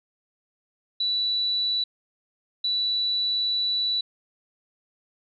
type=tone bursts at uneven times; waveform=sine; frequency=3951 Hz; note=B7; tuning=in tune; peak=-22 dBFS; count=2; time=1-1.84 / 2.64-4.01 s; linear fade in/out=5 ms; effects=none